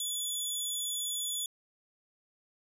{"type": "tone with amplitude modulation", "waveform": "15% pulse", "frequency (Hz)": 3439, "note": "A7", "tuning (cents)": -40, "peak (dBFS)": -24, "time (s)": [0, 1.46], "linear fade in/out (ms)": 2, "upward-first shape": "sine", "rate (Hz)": 241, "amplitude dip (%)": 25, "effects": ["resampled to 32000 Hz"]}